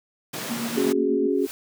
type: high-pass noise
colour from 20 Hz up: pink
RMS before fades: -32 dBFS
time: 0.33-0.93 s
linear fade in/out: 10 ms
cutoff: 130 Hz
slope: 48 dB/octave
type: tone with tremolo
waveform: sine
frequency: 233.1 Hz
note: A#3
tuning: in tune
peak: -25 dBFS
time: 0.49-1.28 s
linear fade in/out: 20 ms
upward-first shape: sine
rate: 8.2 Hz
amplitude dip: 65%
type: chord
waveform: sine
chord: C# suspended fourth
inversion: none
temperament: equal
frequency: 277.2 / 370 / 415.3 Hz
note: C#4 / F#4 / G#4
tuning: 0 / 0 / 0 cents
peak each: -24 dBFS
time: 0.76-1.47 s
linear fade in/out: 20 ms
type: noise with exponential growth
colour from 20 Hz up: white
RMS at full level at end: -34 dBFS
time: 1.3-1.51 s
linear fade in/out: 0 ms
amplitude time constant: 44 ms
effects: none